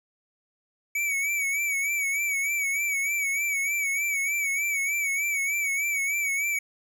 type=tone with vibrato; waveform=square; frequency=2269 Hz; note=C#7; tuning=40 cents sharp; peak=-25 dBFS; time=0.95-6.59 s; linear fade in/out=5 ms; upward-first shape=sine; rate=3.3 Hz; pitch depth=63 cents each way; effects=none